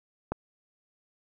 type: click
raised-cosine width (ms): 1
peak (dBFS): -15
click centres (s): 0.32
effects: none